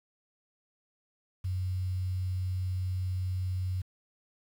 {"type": "tone with quantisation", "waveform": "sine", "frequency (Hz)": 92.5, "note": "F#2", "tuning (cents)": 0, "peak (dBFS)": -29, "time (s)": [1.44, 3.82], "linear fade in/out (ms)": 10, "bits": 9, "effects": []}